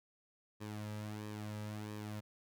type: tone with flanger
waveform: sawtooth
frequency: 105.9 Hz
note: G#2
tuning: 34 cents sharp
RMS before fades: -44 dBFS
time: 0.6-2.21 s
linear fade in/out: 20 ms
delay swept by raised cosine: 1.4 to 2.8 ms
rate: 1.5 Hz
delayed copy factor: -0.6
effects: none